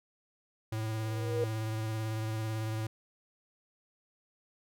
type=tone with vibrato; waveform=square; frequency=110 Hz; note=A2; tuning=in tune; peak=-33 dBFS; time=0.72-2.87 s; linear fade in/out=5 ms; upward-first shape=sine; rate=18 Hz; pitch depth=21 cents each way
type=tone with exponential growth; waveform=sine; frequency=477.9 Hz; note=A#4; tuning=43 cents sharp; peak=-26 dBFS; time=0.88-1.44 s; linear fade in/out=1 ms; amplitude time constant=120 ms
effects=none